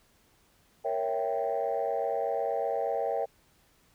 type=chord; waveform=sine; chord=A# diminished seventh; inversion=none; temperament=equal; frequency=466.2 / 554.4 / 659.3 / 784 Hz; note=A#4 / C#5 / E5 / G5; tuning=0 / 0 / 0 / 0 cents; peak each=-32 dBFS; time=0.84-3.26 s; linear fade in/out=20 ms; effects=tanh soft clip ceiling -20 dBFS + pink hiss -65 dBFS RMS until 3.94 s